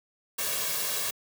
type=noise with comb filter; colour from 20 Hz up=white; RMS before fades=-30 dBFS; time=0.38-1.11 s; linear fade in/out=10 ms; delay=1.8 ms; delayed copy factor=+0.65; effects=high-pass 150 Hz 12 dB/octave